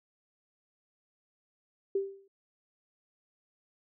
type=tone with exponential decay; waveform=sine; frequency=392 Hz; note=G4; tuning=in tune; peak=-24 dBFS; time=1.95-2.28 s; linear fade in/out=5 ms; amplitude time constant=71 ms; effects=none